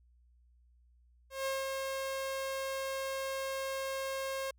sawtooth tone with ADSR envelope, 537 Hz, C5, 45 cents sharp, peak -28 dBFS, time 1.3-4.51 s, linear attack 160 ms, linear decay 190 ms, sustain -3 dB, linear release 6 ms, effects added 60 Hz sine -62 dBFS peak until 4.58 s

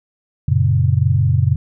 sine chord, F# major, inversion none, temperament equal, 92.5 / 116.54 / 138.59 Hz, F#2 / A#2 / C#3, 0 / 0 / 0 cents, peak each -16 dBFS, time 0.48-1.56 s, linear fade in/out 5 ms, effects none

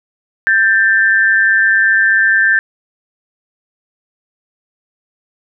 sine tone pair together, 1572.1 / 1777 Hz, G6 / A6, +5 / +17 cents, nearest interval major second, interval 212 cents, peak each -11 dBFS, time 0.47-2.59 s, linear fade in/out 0 ms, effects none

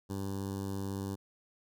15% pulse tone with notch filter, 98 Hz, G2, in tune, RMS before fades -37 dBFS, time 0.09-1.16 s, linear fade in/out 20 ms, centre 2200 Hz, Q 0.53, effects none

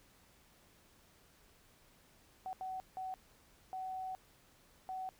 sine tone bursts at uneven times, 752 Hz, F#5, 28 cents sharp, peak -39 dBFS, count 5, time 2.46-2.53 / 2.61-2.8 / 2.97-3.14 / 3.73-4.15 / 4.89-5.09 s, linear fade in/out 0 ms, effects pink hiss -66 dBFS RMS until 5.19 s

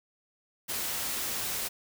white noise, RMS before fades -33 dBFS, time 0.68-1.69 s, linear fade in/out 20 ms, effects none

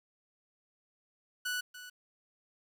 sawtooth tone with echo, 1480 Hz, F#6, in tune, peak -29 dBFS, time 1.45-1.61 s, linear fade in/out 10 ms, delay 290 ms, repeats 1, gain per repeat -13 dB, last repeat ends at 1.9 s, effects 10-bit

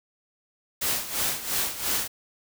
white noise with tremolo, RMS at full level -25 dBFS, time 0.81-2.08 s, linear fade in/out 10 ms, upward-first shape sine, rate 2.9 Hz, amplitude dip 75%, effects none

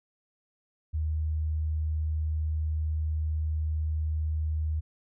sine tone, 77.78 Hz, D#2, in tune, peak -26 dBFS, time 0.93-4.81 s, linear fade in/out 20 ms, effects none

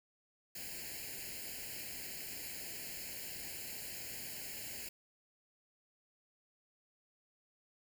white noise with comb filter, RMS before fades -45 dBFS, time 0.55-4.89 s, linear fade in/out 5 ms, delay 0.42 ms, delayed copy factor +1, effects none

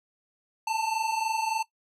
square tone pair together, 871 / 894.5 Hz, A5 / A5, -18 / +28 cents, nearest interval unison, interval 46 cents, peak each -32 / -28 dBFS, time 0.67-1.63 s, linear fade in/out 5 ms, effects noise-tail reverb RT60 0.1 s tail -17 dB re dry + low-pass 10000 Hz 12 dB/octave

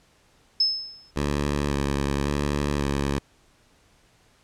sine tone with exponential decay, 5210 Hz, E8, 21 cents flat, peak -15 dBFS, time 0.6-1.11 s, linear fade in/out 5 ms, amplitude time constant 110 ms
10% pulse tone with vibrato, 71.2 Hz, C#2, 47 cents sharp, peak -15 dBFS, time 1.16-3.19 s, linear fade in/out 5 ms, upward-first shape square, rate 0.91 Hz, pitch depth 26 cents each way
effects pink hiss -60 dBFS RMS until 4.43 s + low-pass 9000 Hz 12 dB/octave

